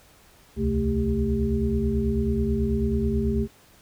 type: tone cluster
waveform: sine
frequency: 67 / 76.2 / 130.1 / 220.8 / 397.2 Hz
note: C2 / D#2 / C3 / A3 / G4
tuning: +42 / -36 / -9 / +6 / +23 cents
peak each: -27 / -29 / -31 / -25 / -28 dBFS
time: 0.56-3.48 s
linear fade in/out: 50 ms
effects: pink hiss -55 dBFS RMS until 3.81 s

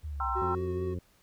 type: exponential two-way sweep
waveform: sine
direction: down then up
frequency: 78.9 to 62.1 to 78.9 Hz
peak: -34 dBFS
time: 0.03-0.43 s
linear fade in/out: 20 ms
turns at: 0.34 s
type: chord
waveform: sine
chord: C dominant seventh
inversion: second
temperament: equal with one note detuned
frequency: 784 / 932.3 / 1046.5 / 1339.2 Hz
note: G5 / Bb5 / C6 / E6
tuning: 0 / 0 / 0 / +27 cents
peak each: -36 / -37 / -35 / -32 dBFS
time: 0.2-0.55 s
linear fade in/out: 2 ms
type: tone with vibrato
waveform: triangle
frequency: 370 Hz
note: F#4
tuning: in tune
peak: -30 dBFS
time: 0.35-0.95 s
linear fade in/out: 20 ms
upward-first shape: triangle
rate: 4.6 Hz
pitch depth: 22 cents each way
type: harmonic tone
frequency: 88.5 Hz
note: F2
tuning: 23 cents sharp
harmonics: 1 / 2 / 3 / 4 / 5 / 6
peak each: -34 / -40 / -44 / -46 / -48 / -50 dBFS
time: 0.41-0.99 s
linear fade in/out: 5 ms
effects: pink hiss -65 dBFS RMS until 1.22 s

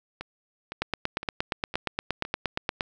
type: two click trains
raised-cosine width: 0.3 ms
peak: -19 / -10 dBFS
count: 5 / 18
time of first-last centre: 0.21-2.251 / 0.82-2.808 s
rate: 1.96 / 8.55 Hz
effects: none

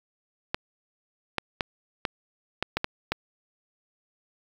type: clicks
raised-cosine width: 0.3 ms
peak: -9 dBFS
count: 8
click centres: 0.545 / 1.383 / 1.608 / 2.052 / 2.626 / 2.77 / 2.844 / 3.12 s
effects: 7-bit

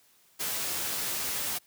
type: noise with comb filter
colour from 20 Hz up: white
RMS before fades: -32 dBFS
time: 0.39-1.59 s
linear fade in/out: 20 ms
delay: 14 ms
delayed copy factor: +0.55
effects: white hiss -63 dBFS RMS until 1.66 s + high-pass 80 Hz 12 dB/octave

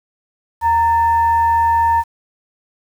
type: tone with frequency modulation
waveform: sine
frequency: 924 Hz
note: A#5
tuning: 16 cents flat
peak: -11 dBFS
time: 0.61-2.04 s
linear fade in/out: 50 ms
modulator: 844 Hz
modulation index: 0.33
effects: 7-bit

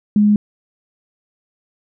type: tone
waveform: sine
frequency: 208.3 Hz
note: G#3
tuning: 5 cents sharp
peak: -9 dBFS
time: 0.16-0.36 s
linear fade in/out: 2 ms
effects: none

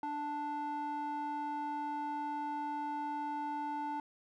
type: tone with band-pass filter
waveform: square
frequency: 293.7 Hz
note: D4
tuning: in tune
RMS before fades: -38 dBFS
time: 0.03-4 s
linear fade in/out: 2 ms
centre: 750 Hz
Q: 5.7
effects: none

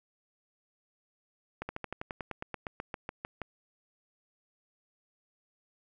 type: slowing click train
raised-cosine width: 0.5 ms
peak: -21 dBFS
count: 17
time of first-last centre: 1.62-3.417 s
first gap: 70 ms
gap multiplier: 1.06
effects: none

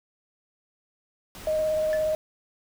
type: noise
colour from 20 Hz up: pink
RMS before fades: -42 dBFS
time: 1.35-2.15 s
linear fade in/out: 0 ms
type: tone with vibrato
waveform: sine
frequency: 622.3 Hz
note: D#5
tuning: in tune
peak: -22 dBFS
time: 1.47-2.15 s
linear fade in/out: 2 ms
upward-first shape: triangle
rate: 17 Hz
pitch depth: 16 cents each way
type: tone with exponential decay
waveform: triangle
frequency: 1740 Hz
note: A6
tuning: 20 cents flat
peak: -27 dBFS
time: 1.93-2.05 s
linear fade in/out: 0 ms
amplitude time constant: 26 ms
effects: none

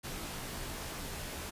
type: noise with comb filter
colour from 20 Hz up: pink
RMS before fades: -41 dBFS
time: 0.03-1.51 s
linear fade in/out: 20 ms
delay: 19 ms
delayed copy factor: -0.6
effects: resampled to 32000 Hz

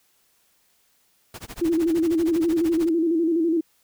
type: noise with tremolo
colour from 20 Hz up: pink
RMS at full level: -36 dBFS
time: 1.34-2.89 s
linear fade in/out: 2 ms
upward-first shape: sine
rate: 13 Hz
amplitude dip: 100%
type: tone with vibrato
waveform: sine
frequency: 330.1 Hz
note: E4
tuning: 2 cents sharp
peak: -18 dBFS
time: 1.61-3.61 s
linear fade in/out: 10 ms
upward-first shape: square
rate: 12 Hz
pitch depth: 63 cents each way
effects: white hiss -64 dBFS RMS until 3.83 s

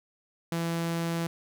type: tone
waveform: sawtooth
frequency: 167.4 Hz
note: E3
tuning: 27 cents sharp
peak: -24 dBFS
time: 0.52-1.27 s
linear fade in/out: 2 ms
effects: none

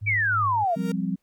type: tone with tremolo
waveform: sine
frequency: 103.83 Hz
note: G#2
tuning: in tune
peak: -27 dBFS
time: 0.01-0.65 s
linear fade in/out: 20 ms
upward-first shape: sine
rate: 3.1 Hz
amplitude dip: 45%
type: exponential sweep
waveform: sine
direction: down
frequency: 2366 to 643 Hz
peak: -20 dBFS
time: 0.06-0.76 s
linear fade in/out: 20 ms
type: tone with exponential growth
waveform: 45% pulse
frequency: 465.3 Hz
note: A#4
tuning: 3 cents flat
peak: -29 dBFS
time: 0.53-0.92 s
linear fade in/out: 5 ms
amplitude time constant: 84 ms
type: chord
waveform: sine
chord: F suspended second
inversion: none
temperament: equal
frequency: 174.61 / 196 / 261.6 Hz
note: F3 / G3 / C4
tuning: 0 / 0 / 0 cents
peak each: -28 / -27 / -31 dBFS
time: 0.76-1.16 s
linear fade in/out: 10 ms
effects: pink hiss -74 dBFS RMS until 1.22 s

